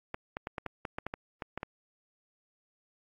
clicks, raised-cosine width 0.5 ms, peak -20 dBFS, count 12, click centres 0.144 / 0.369 / 0.471 / 0.582 / 0.663 / 0.852 / 0.985 / 1.066 / 1.139 / 1.422 / 1.576 / 1.631 s, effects AAC 32 kbps

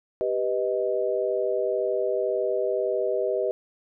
sine chord, G augmented, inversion none, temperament equal with one note detuned, 392 / 493.9 / 625.5 Hz, G4 / B4 / D#5, 0 / 0 / +9 cents, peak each -27 dBFS, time 0.21-3.51 s, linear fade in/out 0 ms, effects none

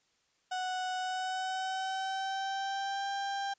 35% pulse tone with pitch glide, 740 to 793.1 Hz, F#5 to G5, 0 to +20 cents, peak -31 dBFS, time 0.51-3.54 s, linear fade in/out 10 ms, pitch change +120 cents, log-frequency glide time 0.98-3.1 s, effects white hiss -73 dBFS RMS until 3.58 s + resampled to 16000 Hz

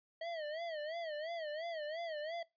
square tone with vibrato, 637 Hz, D#5, 41 cents sharp, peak -40 dBFS, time 0.21-2.43 s, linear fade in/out 5 ms, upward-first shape sine, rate 2.9 Hz, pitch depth 130 cents each way, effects noise-tail reverb RT60 0.2 s tail -21 dB re dry + resampled to 11025 Hz

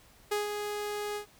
sawtooth tone with ADSR envelope, 415.3 Hz, G#4, in tune, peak -23 dBFS, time 0.31-1.26 s, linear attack 10 ms, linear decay 150 ms, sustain -6 dB, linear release 100 ms, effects pink hiss -59 dBFS RMS until 1.39 s

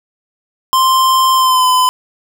square tone with pitch glide, 1046.5 to 1013.8 Hz, C6 to B5, 0 to +45 cents, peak -9 dBFS, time 0.73-1.89 s, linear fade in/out 0 ms, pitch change -55 cents, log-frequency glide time 1.35-1.66 s, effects none

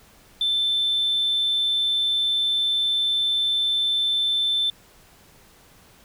sine tone, 3540 Hz, A7, 10 cents sharp, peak -18 dBFS, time 0.41-4.7 s, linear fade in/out 2 ms, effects tanh soft clip ceiling -16 dBFS + pink hiss -53 dBFS RMS until 6.04 s

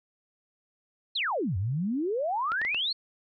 sine exponential two-way sweep, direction down then up, 4435 to 87.31 to 4435 Hz, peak -26 dBFS, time 1.15-2.93 s, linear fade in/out 10 ms, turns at 1.57 s
clicks, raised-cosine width 0.3 ms, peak -21 dBFS, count 4, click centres 2.519 / 2.616 / 2.65 / 2.746 s
effects none

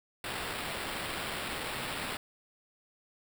white noise with sample-and-hold, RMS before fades -37 dBFS, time 0.24-2.17 s, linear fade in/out 2 ms, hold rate 6300 Hz, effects none

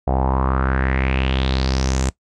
sawtooth tone with low-pass filter sweep, 65.7 Hz, C2, 8 cents sharp, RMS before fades -19 dBFS, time 0.07-2.1 s, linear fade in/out 5 ms, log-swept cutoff 710 to 7800 Hz, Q 4.4, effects noise-tail reverb RT60 0.1 s tail -20 dB re dry

